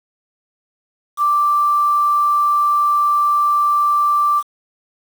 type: tone with quantisation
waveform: sine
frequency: 1174.7 Hz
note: D6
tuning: in tune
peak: -12 dBFS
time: 1.17-4.43 s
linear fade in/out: 50 ms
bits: 6
effects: none